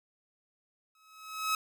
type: tone with exponential growth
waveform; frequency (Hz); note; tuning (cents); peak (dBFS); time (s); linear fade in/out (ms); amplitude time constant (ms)
sawtooth; 1283; E6; -47; -22; 0.95-1.55; 2; 130
effects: none